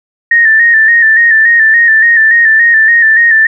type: tone with vibrato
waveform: sine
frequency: 1816 Hz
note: A#6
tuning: 46 cents flat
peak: -3 dBFS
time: 0.31-3.47 s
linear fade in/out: 5 ms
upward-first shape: square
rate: 3.5 Hz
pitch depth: 45 cents each way
effects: none